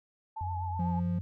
sine tone with vibrato, 864 Hz, A5, 32 cents flat, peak -35 dBFS, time 0.36-1 s, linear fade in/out 10 ms, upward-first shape triangle, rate 8 Hz, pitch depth 67 cents each way
sine tone with pitch glide, 89.4 to 95.26 Hz, F2 to G2, +41 to -49 cents, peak -33 dBFS, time 0.41-1.21 s, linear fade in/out 0 ms, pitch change +110 cents, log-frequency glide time 1-1.1 s
triangle tone, 174.61 Hz, F3, in tune, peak -27 dBFS, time 0.79-1.19 s, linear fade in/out 5 ms
effects none

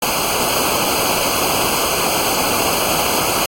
pink noise with comb filter, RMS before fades -18 dBFS, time 0.02-3.46 s, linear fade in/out 5 ms, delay 0.54 ms, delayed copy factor -0.9, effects AAC 64 kbps

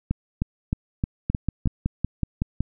two click trains, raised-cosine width 5 ms, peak -10 / -10 dBFS, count 8 / 6, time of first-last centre 1.3-2.606 / 0.11-1.658 s, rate 5.36 / 3.23 Hz, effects none

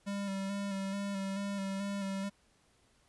square tone with vibrato, 197.1 Hz, G3, 10 cents sharp, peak -35 dBFS, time 0.06-2.3 s, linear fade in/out 20 ms, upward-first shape square, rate 2.3 Hz, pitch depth 25 cents each way, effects pink hiss -69 dBFS RMS until 3.08 s + resampled to 24000 Hz

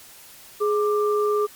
sine tone pair together, 418.7 / 1184.3 Hz, G#4 / D6, +14 / +14 cents, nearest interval octave + tritone, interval 1800 cents, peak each -19 / -25 dBFS, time 0.6-1.47 s, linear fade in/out 20 ms, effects white hiss -46 dBFS RMS until 1.55 s + MP3 96 kbps

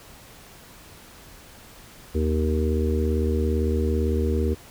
harmonic tone, 77.78 Hz, D#2, in tune, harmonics 1 / 3 / 4 / 5 / 6, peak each -22 / -28 / -32 / -28 / -30 dBFS, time 2.14-4.55 s, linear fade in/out 20 ms, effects pink hiss -47 dBFS RMS until 4.7 s

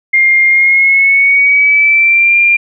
sine tone with pitch glide, 2118 to 2391 Hz, C7 to D7, +21 to +30 cents, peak -5 dBFS, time 0.13-2.57 s, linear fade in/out 10 ms, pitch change +209 cents, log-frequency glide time 0.48-2.37 s, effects none

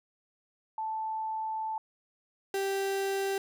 sine / 35% pulse tone pair in turn, 878 / 391.1 Hz, A5 / G4, -4 / -4 cents, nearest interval octave + major second, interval 1400 cents, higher first, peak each -31 / -27 dBFS, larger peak second, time 0.78-1.78 / 2.54-3.38 s, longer first, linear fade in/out 2 ms, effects none

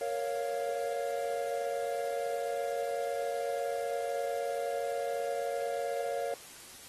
triangle chord, Bb minor, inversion none, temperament equal, 466.2 / 554.4 / 698.5 Hz, Bb4 / Db5 / F5, 0 / 0 / 0 cents, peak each -34 / -33 / -35 dBFS, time 0.01-6.34 s, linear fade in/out 2 ms, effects white hiss -50 dBFS RMS until 6.88 s + AAC 32 kbps

